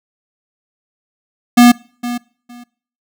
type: tone with echo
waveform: square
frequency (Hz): 241.7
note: B3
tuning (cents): -37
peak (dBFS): -4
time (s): 1.57-1.72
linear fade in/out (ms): 10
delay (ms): 460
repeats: 2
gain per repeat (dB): -15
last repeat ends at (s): 2.64
effects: noise-tail reverb RT60 0.5 s tail -24 dB re dry